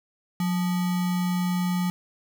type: tone with sample-and-hold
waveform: sine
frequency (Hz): 180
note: F#3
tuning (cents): -47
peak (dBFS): -22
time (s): 0.4-1.9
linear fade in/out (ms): 2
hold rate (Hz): 1050
effects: none